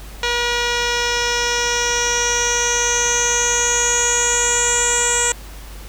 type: tone with low-pass filter sweep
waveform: 10% pulse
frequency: 479.7 Hz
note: A#4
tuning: 50 cents sharp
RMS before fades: -18 dBFS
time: 0.23-5.32 s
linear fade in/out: 2 ms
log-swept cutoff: 4800 to 7600 Hz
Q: 9.2
effects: added 50 Hz sine -33 dBFS peak until 5.88 s + pink hiss -40 dBFS RMS until 5.88 s